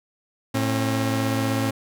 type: tone pair together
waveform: sawtooth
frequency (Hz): 110.98 / 269.5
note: A2 / C#4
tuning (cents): +15 / -49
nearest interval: octave + minor third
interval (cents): 1536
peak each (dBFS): -20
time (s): 0.54-1.71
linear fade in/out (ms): 10
effects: none